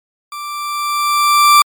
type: tone with level ramp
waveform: 40% pulse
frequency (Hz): 1174.7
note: D6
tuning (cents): 0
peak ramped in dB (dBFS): -24 to -3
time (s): 0.32-1.62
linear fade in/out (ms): 2
effects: MP3 96 kbps